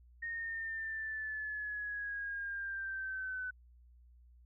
sine linear sweep, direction down, 1855 to 1500 Hz, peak -37 dBFS, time 0.22-3.51 s, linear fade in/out 10 ms, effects added 60 Hz sine -58 dBFS peak until 4.45 s

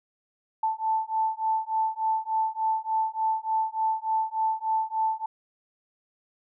sine beating tone pair, 880 / 883.4 Hz, A5 / A5, 0 / +7 cents, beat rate 3.4 Hz, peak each -27 dBFS, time 0.63-5.26 s, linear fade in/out 5 ms, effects none

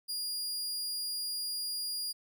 sawtooth tone, 4840 Hz, D#8, 49 cents flat, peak -31 dBFS, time 0.08-2.13 s, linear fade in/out 20 ms, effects none

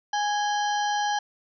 harmonic tone with a mistuned harmonic, 829 Hz, G#5, 3 cents flat, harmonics 1 / 2 / 4 / 5 / 6 / 7, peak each -24 / -31 / -35 / -41 / -43 / -38 dBFS, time 0.13-1.19 s, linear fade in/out 5 ms, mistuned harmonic 4, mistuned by -100 cents, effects none

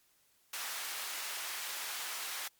pink high-pass noise, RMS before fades -40 dBFS, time 0.53-2.48 s, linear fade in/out 5 ms, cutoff 1200 Hz, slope 12 dB/octave, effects white hiss -70 dBFS RMS until 2.59 s + MP3 96 kbps

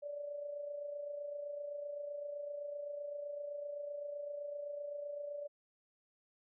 sine tone with amplitude modulation, 580 Hz, D5, 22 cents flat, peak -38 dBFS, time 0.02-5.48 s, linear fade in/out 20 ms, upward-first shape sine, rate 27.8 Hz, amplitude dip 50%, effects none

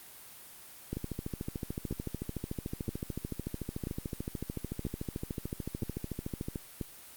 two click trains, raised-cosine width 3 ms, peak -22 / -21 dBFS, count 77 / 7, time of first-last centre 0.97-6.558 / 0.93-6.812 s, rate 13.6 / 1.02 Hz, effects white hiss -51 dBFS RMS until 7.16 s + Opus 32 kbps

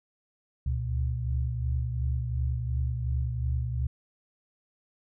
sine tone cluster, 69.7 / 72.5 / 120.3 Hz, C#2 / D2 / B2, +10 / -22 / -45 cents, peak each -29 / -35 / -30 dBFS, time 0.66-3.87 s, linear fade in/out 5 ms, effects none

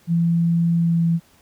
sine tone with pitch glide, 168.7 to 167.24 Hz, E3 to E3, +40 to +25 cents, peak -15 dBFS, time 0.07-1.2 s, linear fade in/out 50 ms, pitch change -15 cents, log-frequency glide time 0.76-1.04 s, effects pink hiss -55 dBFS RMS until 1.41 s + high-pass 60 Hz 12 dB/octave

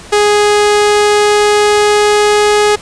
sawtooth tone with pitch glide, 415.3 to 417.7 Hz, G#4 to G#4, 0 to +10 cents, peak -3 dBFS, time 0.12-2.76 s, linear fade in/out 10 ms, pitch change +10 cents, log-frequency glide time 0.48-2.63 s, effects pink hiss -33 dBFS RMS until 2.81 s + resampled to 22050 Hz

